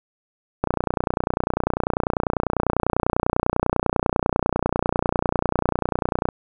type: click train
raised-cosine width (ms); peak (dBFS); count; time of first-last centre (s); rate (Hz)
1; -5; 171; 0.64-6.288; 30.1
effects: none